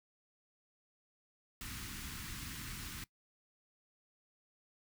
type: band-stop noise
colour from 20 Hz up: pink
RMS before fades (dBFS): -45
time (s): 1.61-3.04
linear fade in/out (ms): 2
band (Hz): 290 to 1200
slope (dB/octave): 24
effects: noise-tail reverb RT60 0.1 s tail -20 dB re dry